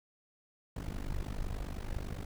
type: noise with amplitude modulation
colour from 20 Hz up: brown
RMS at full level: -34 dBFS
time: 0.76-2.25 s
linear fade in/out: 5 ms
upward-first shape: sine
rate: 49.9 Hz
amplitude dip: 90%
effects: none